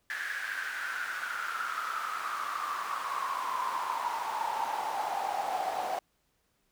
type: noise with high-pass filter sweep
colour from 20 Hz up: brown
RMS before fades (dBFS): -34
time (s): 0.1-5.99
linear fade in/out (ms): 2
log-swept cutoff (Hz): 1700 to 720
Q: 9
effects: pink hiss -74 dBFS RMS until 6.71 s